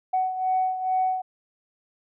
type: beating tone pair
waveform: sine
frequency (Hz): 747 / 749.3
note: F#5 / F#5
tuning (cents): +16 / +22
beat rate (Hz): 2.3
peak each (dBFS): -22 / -28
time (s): 0.13-1.22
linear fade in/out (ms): 10
effects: tanh soft clip ceiling -15 dBFS